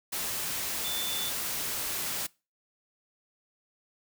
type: tone in noise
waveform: sine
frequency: 3520 Hz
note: A7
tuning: in tune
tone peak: -33 dBFS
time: 0.84-1.3 s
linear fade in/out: 10 ms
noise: white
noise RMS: -33 dBFS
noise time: 0.12-2.27 s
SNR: -3 dB
effects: noise-tail reverb RT60 0.3 s tail -24 dB re dry